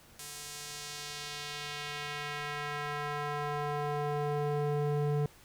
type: tone with band-pass filter sweep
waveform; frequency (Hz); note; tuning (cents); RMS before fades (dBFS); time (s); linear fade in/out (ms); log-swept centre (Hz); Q
square; 146.83; D3; 0; -35; 0.19-5.26; 2; 9200 to 300; 0.97
effects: pink hiss -58 dBFS RMS until 5.44 s